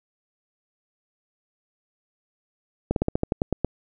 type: slowing click train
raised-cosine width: 2 ms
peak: -8 dBFS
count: 10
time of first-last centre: 2.91-3.647 s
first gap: 52 ms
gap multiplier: 1.11
effects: none